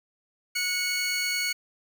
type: tone pair together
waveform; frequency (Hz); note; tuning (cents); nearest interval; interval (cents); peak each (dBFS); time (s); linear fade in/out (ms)
20% pulse; 1459.7 / 2214; F#6 / C#7; -24 / -3; perfect fifth; 721; -29 / -21; 0.55-1.53; 10
effects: none